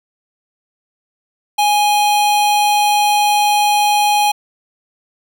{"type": "tone pair together", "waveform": "square", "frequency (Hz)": [830.6, 3183], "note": ["G#5", "G7"], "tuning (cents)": [0, 26], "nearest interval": "octave + major seventh", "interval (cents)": 2326, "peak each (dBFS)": [-12, -24], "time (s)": [1.58, 4.32], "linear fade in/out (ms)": 10, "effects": []}